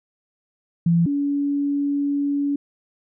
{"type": "tone pair in turn", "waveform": "sine", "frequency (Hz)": [169.1, 284.4], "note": ["E3", "C#4"], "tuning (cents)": [44, 45], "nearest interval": "major sixth", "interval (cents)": 901, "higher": "second", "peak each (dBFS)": [-14, -19], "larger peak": "first", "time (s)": [[0.86, 1.06], [1.06, 2.56]], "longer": "second", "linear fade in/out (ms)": 5, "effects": []}